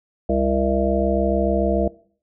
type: harmonic tone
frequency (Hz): 66.9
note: C2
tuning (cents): +39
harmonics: 1 / 3 / 5 / 7 / 9 / 10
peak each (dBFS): -24 / -24 / -24 / -24 / -24 / -24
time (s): 0.29-1.88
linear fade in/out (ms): 5
effects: noise-tail reverb RT60 0.5 s tail -21 dB re dry